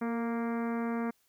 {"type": "harmonic tone with a mistuned harmonic", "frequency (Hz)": 233.1, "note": "A#3", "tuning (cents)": 0, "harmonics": [1, 2, 3, 4, 5, 6, 7, 8, 9, 10], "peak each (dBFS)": [-31, -38, -42, -44, -44, -47, -49, -53, -51, -56], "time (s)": [0.01, 1.11], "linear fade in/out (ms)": 10, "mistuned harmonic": 2, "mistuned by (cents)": -23, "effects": ["white hiss -71 dBFS RMS until 1.28 s"]}